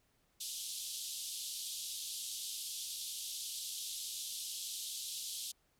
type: band-pass noise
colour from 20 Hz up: pink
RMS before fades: -43 dBFS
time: 0.4-5.52 s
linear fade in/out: 10 ms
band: 3200 to 13000 Hz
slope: 48 dB/octave
effects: pink hiss -75 dBFS RMS until 5.79 s